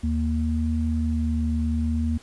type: tone pair together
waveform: sine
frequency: 77.93 / 233.1 Hz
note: D#2 / A#3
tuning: +3 / 0 cents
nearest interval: octave + perfect fifth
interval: 1897 cents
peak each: -23 / -25 dBFS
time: 0.03-2.18 s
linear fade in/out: 10 ms
effects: pink hiss -51 dBFS RMS until 2.22 s + resampled to 24000 Hz